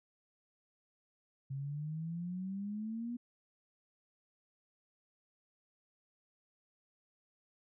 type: exponential sweep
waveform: sine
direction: up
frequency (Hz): 133.9 to 243.8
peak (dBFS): -37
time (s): 1.5-3.17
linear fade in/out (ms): 10
effects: none